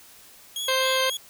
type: tone with vibrato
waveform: sawtooth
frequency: 3259 Hz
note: G#7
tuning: 33 cents flat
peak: -25 dBFS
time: 0.56-1.17 s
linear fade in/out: 2 ms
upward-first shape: sine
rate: 3.7 Hz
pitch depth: 54 cents each way
type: harmonic tone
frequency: 523.3 Hz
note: C5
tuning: in tune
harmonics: 1 / 2 / 3 / 4 / 5 / 6 / 7 / 8 / 9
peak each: -25 / -28 / -30 / -31 / -32 / -33 / -33 / -34 / -35 dBFS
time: 0.68-1.1 s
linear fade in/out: 5 ms
effects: white hiss -50 dBFS RMS until 1.29 s